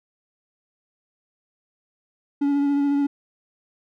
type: tone with vibrato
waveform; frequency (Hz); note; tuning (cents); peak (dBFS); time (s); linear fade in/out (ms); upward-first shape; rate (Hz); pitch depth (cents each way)
triangle; 283.6; C#4; +40; -16; 2.41-3.07; 10; sine; 14; 18
effects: none